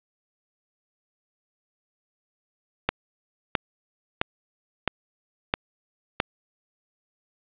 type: click train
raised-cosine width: 0.3 ms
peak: -4 dBFS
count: 6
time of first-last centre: 2.89-6.201 s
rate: 1.51 Hz
effects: resampled to 8000 Hz + 7-bit